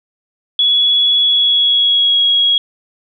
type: tone with pitch glide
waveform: sine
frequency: 3379 to 3311 Hz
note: G#7 to G#7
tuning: +29 to -6 cents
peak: -9 dBFS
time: 0.59-2.58 s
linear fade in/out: 2 ms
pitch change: -35 cents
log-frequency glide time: 1.2-2.2 s
effects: none